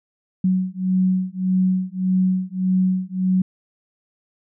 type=beating tone pair; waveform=sine; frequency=185 / 186.7 Hz; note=F#3 / F#3; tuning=0 / +16 cents; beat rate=1.7 Hz; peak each=-20 dBFS; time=0.44-3.42 s; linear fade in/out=5 ms; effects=none